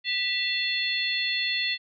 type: tone cluster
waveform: sine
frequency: 1970 / 2693 / 3471 / 4322 Hz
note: B6 / E7 / A7 / C#8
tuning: -5 / +36 / -24 / -45 cents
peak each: -30 dBFS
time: 0.04-1.78 s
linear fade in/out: 50 ms
effects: none